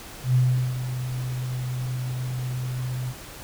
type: tone with ADSR envelope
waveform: sine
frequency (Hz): 126.5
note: B2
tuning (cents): +42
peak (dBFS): -15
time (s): 0.23-3.14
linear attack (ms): 120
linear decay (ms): 390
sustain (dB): -11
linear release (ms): 48
effects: pink hiss -41 dBFS RMS until 3.43 s